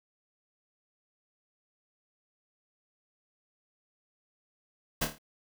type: noise with echo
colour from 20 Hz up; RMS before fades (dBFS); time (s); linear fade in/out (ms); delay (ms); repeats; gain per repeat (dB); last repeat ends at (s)
pink; -28; 5.01-5.05; 10; 27; 5; -6; 5.185
effects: none